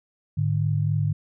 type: tone pair together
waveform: sine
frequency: 105.71 / 149.5 Hz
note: G#2 / D3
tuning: +31 / +31 cents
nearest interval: tritone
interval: 600 cents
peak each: -23 dBFS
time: 0.37-1.13 s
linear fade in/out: 10 ms
effects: none